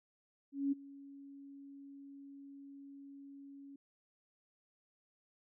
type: tone with ADSR envelope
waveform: sine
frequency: 278.4 Hz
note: C#4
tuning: 8 cents sharp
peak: -29 dBFS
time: 0.52-3.76 s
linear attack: 200 ms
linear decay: 17 ms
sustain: -21 dB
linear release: 4 ms
effects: none